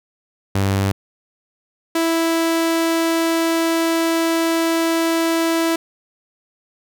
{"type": "tone pair in turn", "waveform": "sawtooth", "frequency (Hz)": [98, 329.6], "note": ["G2", "E4"], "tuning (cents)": [0, 0], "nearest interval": "octave + major sixth", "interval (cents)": 2100, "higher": "second", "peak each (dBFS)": -12, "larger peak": "neither", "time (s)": [[0.55, 0.92], [1.95, 5.76]], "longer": "second", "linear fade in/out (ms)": 5, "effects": []}